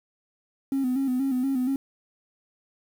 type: tone with vibrato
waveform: triangle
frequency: 261.8 Hz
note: C4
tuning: 1 cent sharp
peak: -19 dBFS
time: 0.72-1.76 s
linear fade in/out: 2 ms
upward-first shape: square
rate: 4.2 Hz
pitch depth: 65 cents each way
effects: tanh soft clip ceiling -19 dBFS + 8-bit